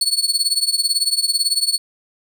30% pulse tone with tremolo, 4412 Hz, C#8, 9 cents flat, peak -9 dBFS, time 0.01-1.78 s, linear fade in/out 2 ms, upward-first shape triangle, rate 18 Hz, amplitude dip 95%, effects none

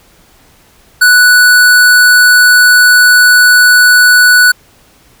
square tone, 1480 Hz, F#6, in tune, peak -3 dBFS, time 1.01-4.52 s, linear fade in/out 10 ms, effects pink hiss -45 dBFS RMS until 5.2 s

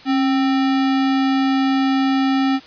sine tone with sample-and-hold, 270.3 Hz, C#4, 44 cents flat, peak -14 dBFS, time 0.05-2.6 s, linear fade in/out 50 ms, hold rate 1050 Hz, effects white hiss -42 dBFS RMS until 2.66 s + resampled to 11025 Hz

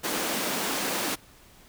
pink high-pass noise, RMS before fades -29 dBFS, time 0.03-1.16 s, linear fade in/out 20 ms, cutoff 210 Hz, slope 24 dB/octave, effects pink hiss -54 dBFS RMS until 1.68 s

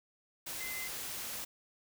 sine tone in noise, 2058 Hz, C7, 29 cents flat, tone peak -41 dBFS, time 0.6-0.88 s, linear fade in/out 10 ms, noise white, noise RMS -41 dBFS, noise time 0.46-1.45 s, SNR -3 dB, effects none

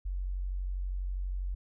sine tone, 46.16 Hz, F#1, 3 cents flat, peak -31 dBFS, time 0.05-1.55 s, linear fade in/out 10 ms, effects none

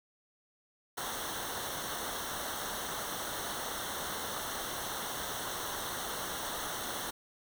pink noise with comb filter, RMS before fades -38 dBFS, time 0.97-7.11 s, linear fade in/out 10 ms, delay 0.41 ms, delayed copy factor -0.8, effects none

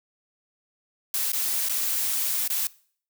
blue noise with dropouts, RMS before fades -26 dBFS, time 1.14-2.67 s, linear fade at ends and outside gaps 1 ms, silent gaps 1.319-1.332 / 1.687-1.695 / 2.477-2.501 s, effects noise-tail reverb RT60 0.5 s tail -21 dB re dry

